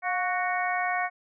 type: harmonic tone with a mistuned harmonic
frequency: 370 Hz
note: F#4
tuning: in tune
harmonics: 2 / 3 / 4 / 5 / 6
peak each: -28 / -33 / -34 / -32 / -33 dBFS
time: 0.02-1.1 s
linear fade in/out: 50 ms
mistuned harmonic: 2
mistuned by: -50 cents
effects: none